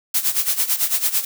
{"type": "noise with tremolo", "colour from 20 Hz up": "blue", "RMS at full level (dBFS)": -17, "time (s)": [0.14, 1.25], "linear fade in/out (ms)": 5, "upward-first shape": "sine", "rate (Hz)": 9, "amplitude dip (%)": 80, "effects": []}